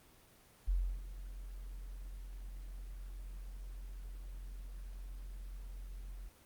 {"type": "tone with ADSR envelope", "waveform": "sine", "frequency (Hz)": 44.47, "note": "F1", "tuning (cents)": 32, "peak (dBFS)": -28, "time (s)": [0.67, 6.29], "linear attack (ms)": 20, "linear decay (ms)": 310, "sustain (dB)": -15, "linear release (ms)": 10, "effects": ["pink hiss -63 dBFS RMS until 6.45 s", "Opus 24 kbps"]}